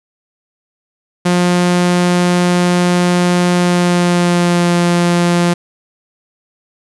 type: tone with pitch glide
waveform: sawtooth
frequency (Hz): 177.3 to 173.85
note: F3 to F3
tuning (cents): +26 to -8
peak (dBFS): -6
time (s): 1.25-5.54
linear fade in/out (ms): 10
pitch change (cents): -34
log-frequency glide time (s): 3.54-4.74
effects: resampled to 24000 Hz + 8-bit